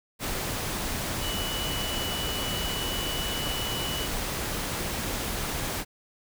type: tone in noise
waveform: sine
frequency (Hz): 2956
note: F#7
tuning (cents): -2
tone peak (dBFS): -33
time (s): 1.2-4.09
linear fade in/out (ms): 50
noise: pink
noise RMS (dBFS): -31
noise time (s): 0.19-5.85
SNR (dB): -5
effects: none